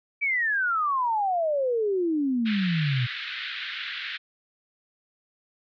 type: exponential sweep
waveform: sine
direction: down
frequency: 2333 to 118.6 Hz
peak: -22 dBFS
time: 0.21-3.07 s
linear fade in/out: 20 ms
type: band-pass noise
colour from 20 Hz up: pink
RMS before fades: -34 dBFS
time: 2.45-4.18 s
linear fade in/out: 20 ms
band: 1500 to 4000 Hz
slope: 48 dB/octave
effects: none